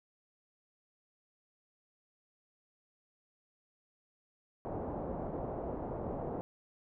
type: low-pass noise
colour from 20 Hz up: white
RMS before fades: -39 dBFS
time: 4.65-6.41 s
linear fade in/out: 0 ms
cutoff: 720 Hz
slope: 24 dB/octave
effects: none